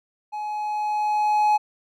triangle tone with level ramp, 844 Hz, G#5, 28 cents sharp, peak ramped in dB -26 to -13 dBFS, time 0.32-1.58 s, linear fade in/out 20 ms, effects none

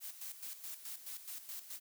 blue noise with tremolo, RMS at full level -45 dBFS, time 0-1.8 s, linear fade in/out 50 ms, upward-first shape square, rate 4.7 Hz, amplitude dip 65%, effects none

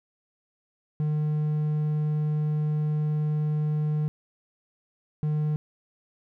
triangle tone pair in turn, 151.6 / 151.6 Hz, D#3 / D#3, -45 / -45 cents, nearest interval unison, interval 0 cents, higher neither, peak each -21 dBFS, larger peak neither, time 1-4.08 / 5.23-5.56 s, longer first, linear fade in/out 0 ms, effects none

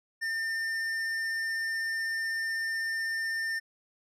sine tone with tanh clipping, 1804 Hz, A6, 43 cents sharp, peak -31 dBFS, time 0.21-3.6 s, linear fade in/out 20 ms, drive 11 dB, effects none

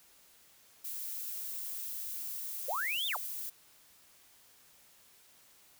violet noise, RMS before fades -40 dBFS, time 0.84-3.5 s, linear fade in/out 10 ms
sine linear two-way sweep, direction up then down, 466.2 to 3700 to 466.2 Hz, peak -32 dBFS, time 2.68-3.17 s, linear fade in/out 10 ms, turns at 3.07 s
effects white hiss -62 dBFS RMS until 5.79 s

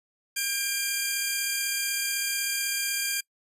10% pulse tone pair together, 1606 / 2391 Hz, G6 / D7, +41 / +30 cents, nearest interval perfect fifth, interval 689 cents, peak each -22 / -19 dBFS, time 0.36-3.21 s, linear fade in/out 10 ms, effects noise-tail reverb RT60 0.1 s tail -25 dB re dry + resampled to 32000 Hz

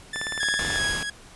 sawtooth tone, 1760 Hz, A6, in tune, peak -25 dBFS, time 0.13-0.79 s, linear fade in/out 5 ms
click train, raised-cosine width 0.5 ms, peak -17 dBFS, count 12, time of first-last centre 0.16-0.758 s, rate 18.4 Hz
sawtooth tone with tremolo, 1661.2 Hz, G#6, in tune, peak -19 dBFS, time 0.4-1.1 s, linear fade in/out 5 ms, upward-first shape sine, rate 2.8 Hz, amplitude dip 55%
pink noise, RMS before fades -32 dBFS, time 0.59-1.03 s, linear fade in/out 0 ms
effects pink hiss -48 dBFS RMS until 1.35 s + resampled to 24000 Hz

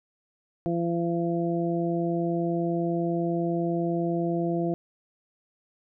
harmonic tone, 170 Hz, F3, 46 cents flat, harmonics 1 / 2 / 3 / 4, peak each -28 / -27 / -35 / -32 dBFS, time 0.66-4.74 s, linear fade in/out 0 ms, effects none

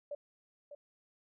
sine tone with echo, 580 Hz, D5, 22 cents flat, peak -37 dBFS, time 0.11-0.15 s, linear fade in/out 5 ms, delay 600 ms, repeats 1, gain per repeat -9 dB, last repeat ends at 0.75 s, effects none

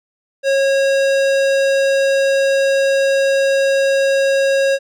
sine tone with hard clipping, 546 Hz, C#5, 26 cents flat, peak -14 dBFS, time 0.43-4.79 s, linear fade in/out 50 ms, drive 18 dB, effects none

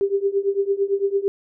sine tone with tremolo, 396.5 Hz, G4, 20 cents sharp, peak -14 dBFS, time 0.01-1.28 s, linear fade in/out 0 ms, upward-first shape triangle, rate 8.9 Hz, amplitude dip 95%, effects none

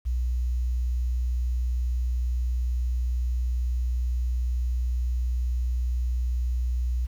sine tone, 61.1 Hz, B1, 18 cents flat, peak -23 dBFS, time 0.05-7.07 s, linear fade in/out 20 ms, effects 9-bit

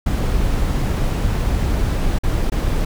brown noise with dropouts, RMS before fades -18 dBFS, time 0.06-2.85 s, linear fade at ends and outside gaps 5 ms, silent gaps 2.187-2.234 / 2.5-2.519 s, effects none

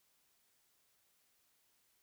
silence, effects white hiss -75 dBFS RMS until 2.02 s

